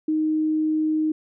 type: tone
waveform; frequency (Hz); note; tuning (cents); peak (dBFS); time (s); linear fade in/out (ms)
sine; 311.1; D#4; 0; -19; 0.08-1.12; 5
effects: none